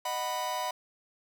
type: chord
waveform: 45% pulse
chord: B major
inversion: first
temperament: just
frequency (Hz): 617.4 / 740.8 / 987.8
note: D#5 / F#5 / B5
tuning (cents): -14 / +2 / 0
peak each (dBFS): -38 / -36 / -33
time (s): 0.05-0.71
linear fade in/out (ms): 5
effects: none